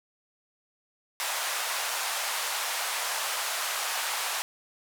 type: band-pass noise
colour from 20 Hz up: pink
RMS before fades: -31 dBFS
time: 1.2-4.42 s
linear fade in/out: 0 ms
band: 720 to 14000 Hz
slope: 24 dB/octave
effects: none